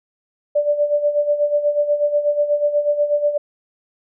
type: tone with tremolo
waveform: sine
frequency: 587 Hz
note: D5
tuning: 1 cent flat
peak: -12 dBFS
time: 0.55-3.38 s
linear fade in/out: 10 ms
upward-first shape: sine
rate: 8.2 Hz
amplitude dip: 70%
effects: none